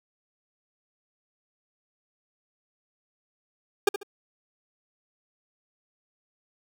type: tone with echo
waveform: 40% pulse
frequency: 404 Hz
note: G#4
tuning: 48 cents flat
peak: -15 dBFS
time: 3.87-3.89 s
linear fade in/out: 5 ms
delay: 71 ms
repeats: 2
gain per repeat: -11 dB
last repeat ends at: 4.032 s
effects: none